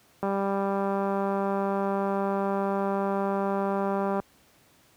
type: click train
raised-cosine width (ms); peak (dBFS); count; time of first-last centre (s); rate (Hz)
1; -15; 783; 0.23-4.2; 197
effects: pink hiss -60 dBFS RMS until 4.96 s + high-pass 80 Hz 12 dB/octave